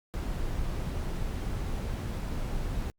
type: noise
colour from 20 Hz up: brown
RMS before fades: -32 dBFS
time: 0.14-2.9 s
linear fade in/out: 0 ms
effects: Opus 48 kbps